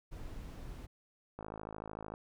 brown noise, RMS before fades -45 dBFS, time 0.11-0.87 s, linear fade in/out 20 ms
click train, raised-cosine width 1 ms, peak -29 dBFS, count 41, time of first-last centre 1.39-2.139 s, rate 53.4 Hz
effects none

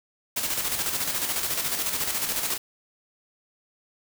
white noise with tremolo, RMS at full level -26 dBFS, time 0.36-2.58 s, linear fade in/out 10 ms, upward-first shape square, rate 14 Hz, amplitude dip 45%, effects none

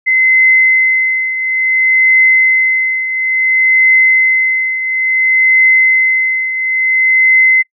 sine tone with tremolo, 2053 Hz, C7, 33 cents flat, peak -4 dBFS, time 0.06-7.63 s, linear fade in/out 20 ms, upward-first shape triangle, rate 0.58 Hz, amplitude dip 70%, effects noise-tail reverb RT60 0.1 s tail -26 dB re dry

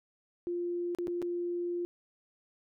sine tone with dropouts, 349.2 Hz, F4, in tune, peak -31 dBFS, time 0.47-1.85 s, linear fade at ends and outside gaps 0 ms, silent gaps 0.949-0.986 / 1.071-1.08 / 1.218-1.225 s, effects none

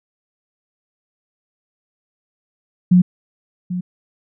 sine tone with echo, 180 Hz, F#3, 47 cents flat, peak -7 dBFS, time 2.91-3.02 s, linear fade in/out 10 ms, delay 790 ms, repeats 1, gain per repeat -13 dB, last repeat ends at 3.81 s, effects none

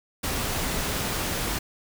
pink noise, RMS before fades -28 dBFS, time 0.23-1.59 s, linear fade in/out 10 ms, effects none

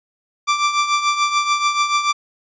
sawtooth tone with tremolo, 1174.7 Hz, D6, in tune, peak -9 dBFS, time 0.47-2.13 s, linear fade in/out 20 ms, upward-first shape triangle, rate 6.9 Hz, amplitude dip 70%, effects resampled to 16000 Hz

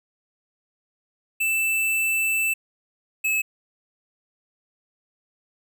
square tone pair in turn, 2649 / 2591 Hz, E7 / E7, +8 / -30 cents, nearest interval unison, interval 38 cents, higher first, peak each -21 dBFS, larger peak neither, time 1.4-2.54 / 3.24-3.42 s, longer first, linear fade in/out 10 ms, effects none

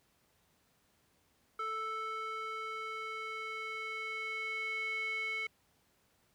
square tone with band-pass filter sweep, 440 Hz, A4, in tune, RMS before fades -39 dBFS, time 1.59-5.47 s, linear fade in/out 5 ms, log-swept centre 1500 to 2300 Hz, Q 5.8, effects pink hiss -72 dBFS RMS until 6.34 s + high-pass 60 Hz 12 dB/octave

